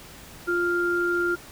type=tone pair together; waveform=sine; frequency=349.2 / 1396.9 Hz; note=F4 / F6; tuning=0 / 0 cents; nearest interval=2 octaves; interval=2400 cents; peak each=-24 dBFS; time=0.47-1.36 s; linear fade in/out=20 ms; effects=pink hiss -45 dBFS RMS until 1.51 s